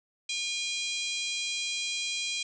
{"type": "harmonic tone with a mistuned harmonic", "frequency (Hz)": 809, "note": "G#5", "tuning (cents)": -46, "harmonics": [3, 4, 5, 6, 7, 8, 9, 10], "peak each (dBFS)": [-35, -35, -37, -42, -42, -43, -42, -44], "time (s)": [0.29, 2.43], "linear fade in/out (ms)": 5, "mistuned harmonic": 8, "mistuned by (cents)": -19, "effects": []}